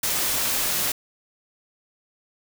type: noise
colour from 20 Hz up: white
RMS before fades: -24 dBFS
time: 0.03-0.92 s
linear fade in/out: 5 ms
effects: none